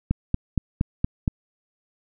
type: click train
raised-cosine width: 5 ms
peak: -8 dBFS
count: 6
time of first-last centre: 0.11-1.278 s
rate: 4.28 Hz
effects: none